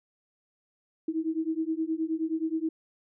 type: beating tone pair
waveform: sine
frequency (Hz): 316.3 / 325.8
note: D#4 / E4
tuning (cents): +29 / -20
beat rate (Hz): 9.5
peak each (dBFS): -30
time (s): 1.08-2.69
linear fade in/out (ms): 5
effects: none